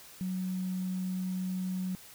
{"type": "tone", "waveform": "triangle", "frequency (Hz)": 185, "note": "F#3", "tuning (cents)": 0, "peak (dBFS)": -27, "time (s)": [0.21, 1.95], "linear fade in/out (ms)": 0, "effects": ["tanh soft clip ceiling -29 dBFS", "white hiss -52 dBFS RMS until 2.14 s"]}